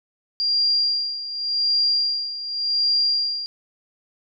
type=tone with tremolo; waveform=sine; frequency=4777 Hz; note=D8; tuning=29 cents sharp; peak=-16 dBFS; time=0.4-3.46 s; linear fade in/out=0 ms; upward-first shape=sine; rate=0.88 Hz; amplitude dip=75%; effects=none